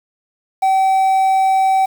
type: tone with quantisation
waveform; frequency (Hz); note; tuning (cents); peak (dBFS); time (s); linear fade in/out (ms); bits
triangle; 767; G5; -38; -9; 0.62-1.86; 10; 6
effects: none